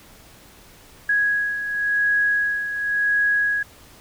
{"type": "beating tone pair", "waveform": "sine", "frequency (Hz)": [1661.2, 1662.13], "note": ["G#6", "G#6"], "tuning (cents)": [0, 1], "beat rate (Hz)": 0.93, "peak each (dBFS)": [-26, -19], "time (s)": [1.09, 3.63], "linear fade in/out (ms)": 5, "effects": ["pink hiss -48 dBFS RMS until 4 s"]}